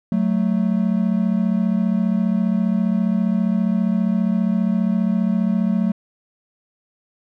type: tone pair together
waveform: triangle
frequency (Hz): 185.98 / 220.9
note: F#3 / A3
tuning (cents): +9 / +7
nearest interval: minor third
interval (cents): 298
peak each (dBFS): -17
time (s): 0.12-5.92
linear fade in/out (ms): 2
effects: none